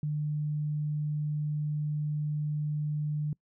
sine tone, 150 Hz, D3, 37 cents sharp, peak -28 dBFS, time 0.03-3.33 s, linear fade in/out 2 ms, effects noise-tail reverb RT60 0.1 s tail -25 dB re dry

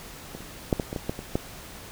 clicks, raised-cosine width 2 ms, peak -24 / -28 / -7 / -12 / -18 / -16 / -13 / -21 / -10 dBFS, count 9, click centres 0.35 / 0.406 / 0.728 / 0.798 / 0.929 / 0.962 / 1.095 / 1.191 / 1.355 s, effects pink hiss -43 dBFS RMS until 1.91 s

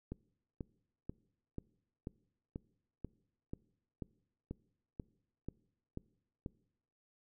click train, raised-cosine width 3 ms, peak -28 dBFS, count 14, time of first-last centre 0.12-6.461 s, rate 2.05 Hz, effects noise-tail reverb RT60 0.8 s tail -23 dB re dry

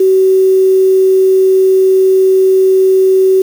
sine tone with quantisation, 379.2 Hz, F#4, 43 cents sharp, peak -5 dBFS, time 0-3.42 s, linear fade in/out 5 ms, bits 5, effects none

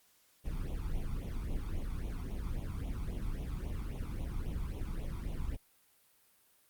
brown noise with flanger, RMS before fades -37 dBFS, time 0.44-5.57 s, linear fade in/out 20 ms, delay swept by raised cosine 0.3 to 0.9 ms, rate 3.7 Hz, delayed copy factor +0.9, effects white hiss -68 dBFS RMS until 6.69 s + Opus 48 kbps

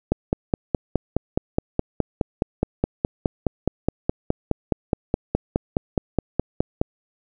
click train, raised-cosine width 2 ms, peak -5 dBFS, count 33, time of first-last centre 0.12-6.815 s, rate 4.78 Hz, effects none

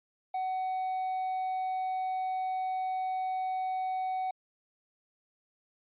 triangle tone, 750 Hz, F#5, 23 cents sharp, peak -28 dBFS, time 0.34-4.31 s, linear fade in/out 5 ms, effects resampled to 8000 Hz

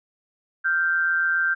sine tone pair together, 1396.9 / 1564.1 Hz, F6 / G6, 0 / -4 cents, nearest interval major second, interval 196 cents, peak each -25 / -20 dBFS, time 0.64-1.55 s, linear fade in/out 20 ms, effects none

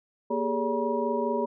sine tone cluster, 236.1 / 397.5 / 422.2 / 570 / 959 Hz, A#3 / G4 / G#4 / C#5 / A#5, +22 / +24 / +29 / +48 / +49 cents, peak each -31 dBFS, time 0.3-1.46 s, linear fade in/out 10 ms, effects none

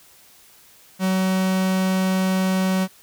45% pulse tone, 188 Hz, F#3, 28 cents sharp, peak -18 dBFS, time 0.99-2.88 s, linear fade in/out 50 ms, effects white hiss -51 dBFS RMS until 3.02 s

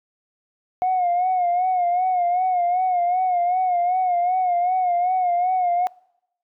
sine tone with vibrato, 722 Hz, F#5, 43 cents flat, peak -16 dBFS, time 0.82-5.87 s, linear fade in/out 0 ms, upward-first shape sine, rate 2.6 Hz, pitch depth 62 cents each way, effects noise-tail reverb RT60 0.8 s tail -25 dB re dry + tanh soft clip ceiling -14 dBFS

